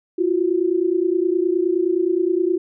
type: tone pair together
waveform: sine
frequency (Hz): 340.4 / 370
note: F4 / F#4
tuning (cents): -44 / 0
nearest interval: minor second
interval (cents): 144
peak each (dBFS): -19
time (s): 0.18-2.58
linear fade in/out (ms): 10
effects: none